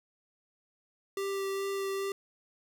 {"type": "tone with vibrato", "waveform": "square", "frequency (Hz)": 392, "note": "G4", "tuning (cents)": 0, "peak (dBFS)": -32, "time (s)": [1.17, 2.12], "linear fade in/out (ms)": 2, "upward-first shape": "sine", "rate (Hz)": 2.4, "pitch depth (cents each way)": 10, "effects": ["12-bit"]}